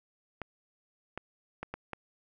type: clicks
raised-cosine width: 0.5 ms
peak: -22 dBFS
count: 5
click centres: 0.417 / 1.176 / 1.63 / 1.74 / 1.933 s
effects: none